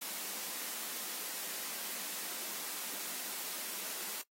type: high-pass noise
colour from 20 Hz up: white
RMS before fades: -41 dBFS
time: 0.01-4.22 s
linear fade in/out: 10 ms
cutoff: 180 Hz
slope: 96 dB/octave
effects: noise-tail reverb RT60 0.1 s tail -18 dB re dry + AAC 48 kbps